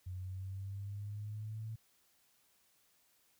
sine exponential sweep, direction up, 90.8 to 111.9 Hz, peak -40 dBFS, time 0.06-1.76 s, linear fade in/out 10 ms, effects white hiss -72 dBFS RMS until 3.39 s

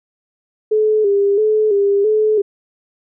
sine tone with vibrato, 415.3 Hz, G#4, in tune, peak -11 dBFS, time 0.71-2.42 s, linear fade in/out 10 ms, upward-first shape square, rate 1.5 Hz, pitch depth 61 cents each way, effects none

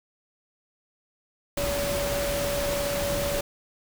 sine tone in noise, 570 Hz, C#5, 48 cents sharp, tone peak -27 dBFS, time 1.57-3.41 s, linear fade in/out 5 ms, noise pink, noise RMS -30 dBFS, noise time 1.57-3.41 s, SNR 0 dB, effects none

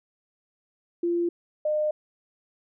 sine tone pair in turn, 344.4 / 607.7 Hz, F4 / D#5, -24 / -41 cents, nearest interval minor seventh, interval 983 cents, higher second, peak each -22 dBFS, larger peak neither, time 1.03-1.29 / 1.65-1.91 s, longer neither, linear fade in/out 5 ms, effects none

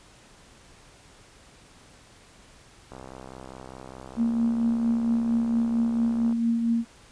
click train, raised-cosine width 1 ms, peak -27 dBFS, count 222, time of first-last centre 2.92-6.325 s, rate 64.9 Hz
sine tone with tremolo, 231.5 Hz, A#3, 12 cents flat, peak -19 dBFS, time 4.16-6.85 s, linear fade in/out 50 ms, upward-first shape triangle, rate 4.4 Hz, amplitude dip 45%
effects pink hiss -53 dBFS RMS until 7.11 s + resampled to 22050 Hz

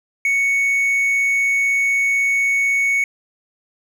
triangle tone, 2221 Hz, C#7, 3 cents sharp, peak -13 dBFS, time 0.25-3.04 s, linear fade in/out 2 ms, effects none

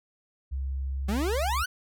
sine tone with pitch glide, 67.2 to 67.78 Hz, C2 to C#2, +47 to -38 cents, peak -28 dBFS, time 0.51-1.64 s, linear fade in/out 20 ms, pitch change +15 cents, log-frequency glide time 0.93-1.04 s
40% pulse exponential sweep, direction up, 184.6 to 1551 Hz, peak -26 dBFS, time 1.08-1.66 s, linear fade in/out 10 ms
effects none

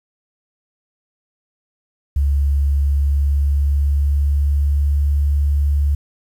sine tone with pitch glide, 70.5 to 71.9 Hz, C#2 to D2, +30 to -36 cents, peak -13 dBFS, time 2.16-5.95 s, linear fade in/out 5 ms, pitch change +34 cents, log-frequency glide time 2.78-5.1 s, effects 8-bit

